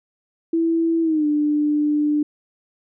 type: tone with pitch glide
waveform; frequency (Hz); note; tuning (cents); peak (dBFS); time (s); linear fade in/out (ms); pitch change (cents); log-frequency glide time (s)
sine; 330 to 297.4; E4 to D4; +2 to +22; -16; 0.53-2.23; 5; -180; 1.02-1.26
effects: none